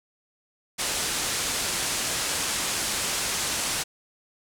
white low-pass noise, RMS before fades -28 dBFS, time 0.78-3.84 s, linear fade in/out 20 ms, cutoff 9700 Hz, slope 24 dB/octave, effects none

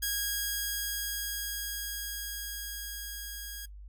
5% pulse tone with level ramp, 1640 Hz, G#6, 22 cents flat, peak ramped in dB -18 to -29 dBFS, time 0.02-3.66 s, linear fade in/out 10 ms, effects noise-tail reverb RT60 0.1 s tail -19 dB re dry + added 50 Hz sine -44 dBFS peak until 3.88 s

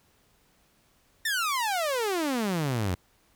sawtooth exponential sweep, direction down, 1842 to 84.8 Hz, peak -22 dBFS, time 1.25-2.95 s, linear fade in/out 5 ms, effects pink hiss -65 dBFS RMS until 3.35 s

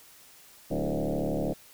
sine tone with frequency modulation, 164.81 Hz, E3, in tune, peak -26 dBFS, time 0.7-1.54 s, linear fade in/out 20 ms, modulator 72.9 Hz, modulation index 6.7, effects white hiss -54 dBFS RMS until 1.73 s

